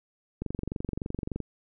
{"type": "click train", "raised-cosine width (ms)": 3, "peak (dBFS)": -19, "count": 24, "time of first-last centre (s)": [0.42, 1.403], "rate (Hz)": 23.4, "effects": []}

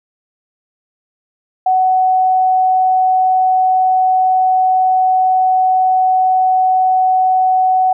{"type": "tone", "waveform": "sine", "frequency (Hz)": 747, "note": "F#5", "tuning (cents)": 16, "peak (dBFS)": -9, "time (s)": [1.66, 7.93], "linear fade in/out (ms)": 5, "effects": []}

